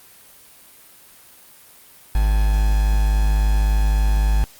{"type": "tone with quantisation", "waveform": "triangle", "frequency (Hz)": 51.8, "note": "G#1", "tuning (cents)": -4, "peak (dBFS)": -12, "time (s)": [2.15, 4.44], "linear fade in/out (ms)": 0, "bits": 5, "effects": ["white hiss -47 dBFS RMS until 4.59 s", "Opus 32 kbps"]}